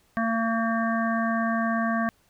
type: harmonic tone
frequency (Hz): 227.1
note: A#3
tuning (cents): -45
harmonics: 1 / 3 / 5 / 7 / 8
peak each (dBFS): -25 / -29 / -30 / -32 / -35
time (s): 0.17-2.09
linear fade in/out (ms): 0
effects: pink hiss -64 dBFS RMS until 2.29 s